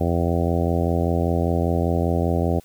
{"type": "harmonic tone", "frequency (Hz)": 85.1, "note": "F2", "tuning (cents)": -44, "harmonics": [1, 2, 3, 4, 5, 6, 7, 8, 9], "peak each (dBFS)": [-22, -25, -27, -28, -29, -30, -30, -31, -32], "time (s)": [0, 2.6], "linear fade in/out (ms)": 10, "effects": ["white hiss -54 dBFS RMS until 2.64 s"]}